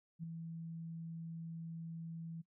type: tone with ADSR envelope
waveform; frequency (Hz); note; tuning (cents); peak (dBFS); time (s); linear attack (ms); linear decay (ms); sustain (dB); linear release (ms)
sine; 164.81; E3; 0; -38; 0.19-2.42; 44; 5; -5; 14
effects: noise-tail reverb RT60 0.1 s tail -20 dB re dry